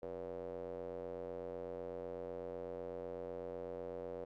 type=tone with band-pass filter; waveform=square; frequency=44 Hz; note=F1; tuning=14 cents sharp; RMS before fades=-45 dBFS; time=0.02-4.25 s; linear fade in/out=10 ms; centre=510 Hz; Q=5; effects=none